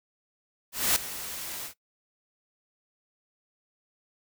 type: noise with ADSR envelope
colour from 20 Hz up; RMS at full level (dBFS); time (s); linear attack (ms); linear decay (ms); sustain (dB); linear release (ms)
white; -22; 0.72-1.74; 240; 4; -15; 96
effects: noise-tail reverb RT60 0.1 s tail -18 dB re dry